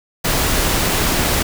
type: noise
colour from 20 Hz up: pink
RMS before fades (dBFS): -17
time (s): 0.24-1.43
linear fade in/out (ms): 10
effects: none